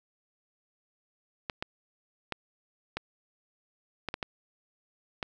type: clicks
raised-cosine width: 0.3 ms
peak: -16 dBFS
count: 8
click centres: 1.498 / 1.625 / 2.323 / 2.97 / 4.087 / 4.141 / 4.228 / 5.228 s
effects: none